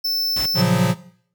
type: tone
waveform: square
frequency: 5300 Hz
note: E8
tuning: 9 cents sharp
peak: -20 dBFS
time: 0.04-0.62 s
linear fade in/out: 10 ms
type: noise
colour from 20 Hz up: pink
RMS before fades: -27 dBFS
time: 0.36-0.46 s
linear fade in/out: 5 ms
type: chord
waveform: square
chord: Gb major seventh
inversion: first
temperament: equal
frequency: 116.54 / 138.59 / 174.61 / 185 Hz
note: Bb2 / Db3 / F3 / Gb3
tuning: 0 / 0 / 0 / 0 cents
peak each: -23 / -23 / -19 / -21 dBFS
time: 0.54-0.95 s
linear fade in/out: 50 ms
effects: noise-tail reverb RT60 0.6 s tail -18 dB re dry + high-pass 60 Hz 12 dB/octave